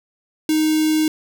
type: tone with notch filter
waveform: square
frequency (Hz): 311.1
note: D#4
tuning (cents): 0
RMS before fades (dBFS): -17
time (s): 0.49-1.08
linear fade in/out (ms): 2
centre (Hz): 1100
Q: 0.54
effects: none